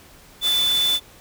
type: tone in noise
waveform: sine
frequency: 3500 Hz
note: A7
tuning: 10 cents flat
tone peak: -17 dBFS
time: 0.41-1 s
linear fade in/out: 50 ms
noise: white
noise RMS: -29 dBFS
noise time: 0.41-1 s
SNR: +9 dB
effects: pink hiss -48 dBFS RMS until 1.2 s